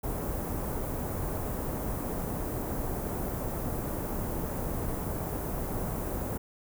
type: band-stop noise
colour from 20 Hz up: pink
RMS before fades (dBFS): -33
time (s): 0.03-6.38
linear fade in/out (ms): 10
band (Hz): 850 to 16000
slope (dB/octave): 12
effects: none